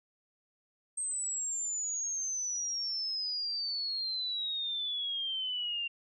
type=exponential sweep; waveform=sine; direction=down; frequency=8372 to 2764 Hz; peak=-32 dBFS; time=0.97-5.88 s; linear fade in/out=10 ms; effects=none